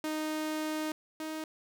sawtooth tone pair in turn, 309.8 / 313.4 Hz, D#4 / D#4, -7 / +13 cents, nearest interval unison, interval 20 cents, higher second, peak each -28 / -32 dBFS, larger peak first, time 0.04-0.92 / 1.2-1.44 s, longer first, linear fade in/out 2 ms, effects none

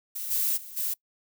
violet noise with level steps, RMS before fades -34 / -26 / -43 / -29 dBFS, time 0.15-0.94 s, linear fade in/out 10 ms, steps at 0.3 / 0.56 / 0.76 s, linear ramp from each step 20 ms, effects noise-tail reverb RT60 0.1 s tail -24 dB re dry

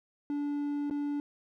triangle tone with dropouts, 289.4 Hz, D4, 25 cents flat, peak -28 dBFS, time 0.3-1.2 s, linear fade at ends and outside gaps 1 ms, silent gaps 0.899-0.909 s, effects none

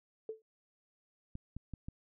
sine tone with exponential decay, 440 Hz, A4, in tune, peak -34 dBFS, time 0.29-0.42 s, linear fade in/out 2 ms, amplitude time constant 28 ms
clicks, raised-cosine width 5 ms, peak -30 dBFS, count 4, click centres 1.354 / 1.566 / 1.737 / 1.885 s
effects none

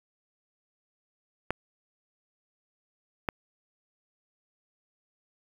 clicks, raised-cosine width 0.5 ms, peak -12 dBFS, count 2, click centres 1.506 / 3.288 s, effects 7-bit

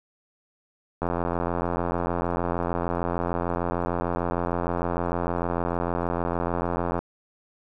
click train, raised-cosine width 1 ms, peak -12 dBFS, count 518, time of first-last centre 1.02-6.99 s, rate 86.6 Hz, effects none

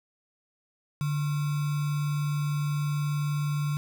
sine tone with sample-and-hold, 146.8 Hz, D3, in tune, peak -25 dBFS, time 1.01-3.77 s, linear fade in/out 0 ms, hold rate 1225 Hz, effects none

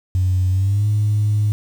sine tone with pitch glide, 92.5 to 105.03 Hz, F#2 to G#2, 0 to +20 cents, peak -13 dBFS, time 0.15-1.52 s, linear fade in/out 0 ms, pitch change +220 cents, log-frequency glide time 0.5-0.86 s, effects tanh soft clip ceiling -10 dBFS + 7-bit

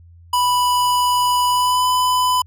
square tone with pitch glide, 987.8 to 1002.2 Hz, B5 to B5, 0 to +25 cents, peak -15 dBFS, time 0.33-2.42 s, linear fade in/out 5 ms, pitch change +25 cents, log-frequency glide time 1.48-1.86 s, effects added 85 Hz sine -42 dBFS peak until 2.46 s

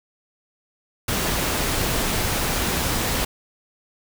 pink noise, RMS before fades -23 dBFS, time 1.08-3.25 s, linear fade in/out 5 ms, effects none

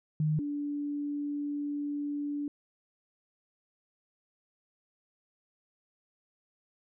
sine tone pair in turn, 153.7 / 290.1 Hz, D#3 / D4, -21 / -21 cents, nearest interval major seventh, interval 1100 cents, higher second, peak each -25 / -31 dBFS, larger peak first, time 0.2-0.39 / 0.39-2.48 s, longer second, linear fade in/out 2 ms, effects none

